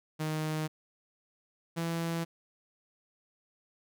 sawtooth tone pair in turn, 155.56 / 166.73 Hz, D#3 / E3, 0 / +20 cents, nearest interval minor second, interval 120 cents, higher second, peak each -27 dBFS, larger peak neither, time 0.19-0.68 / 1.76-2.25 s, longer neither, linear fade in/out 20 ms, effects none

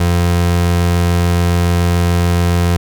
30% pulse tone, 87 Hz, F2, 6 cents flat, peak -8 dBFS, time 0-2.77 s, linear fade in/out 5 ms, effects none

